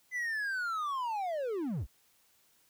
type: linear sweep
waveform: triangle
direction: down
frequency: 2029 to 38.22 Hz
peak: -30 dBFS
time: 0.11-1.87 s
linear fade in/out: 50 ms
effects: white hiss -68 dBFS RMS until 2.69 s